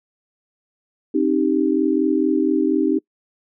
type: chord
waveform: sine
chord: C minor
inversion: none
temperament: equal with one note detuned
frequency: 266.8 / 311.1 / 392 Hz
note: C4 / Eb4 / G4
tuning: +34 / 0 / 0 cents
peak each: -20 / -18 / -22 dBFS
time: 1.14-2.99 s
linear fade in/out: 10 ms
effects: noise-tail reverb RT60 0.1 s tail -24 dB re dry